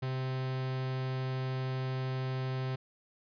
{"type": "tone", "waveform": "45% pulse", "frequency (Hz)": 130.4, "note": "C3", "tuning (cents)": -5, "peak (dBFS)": -32, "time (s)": [0.02, 2.76], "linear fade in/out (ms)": 10, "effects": ["resampled to 11025 Hz"]}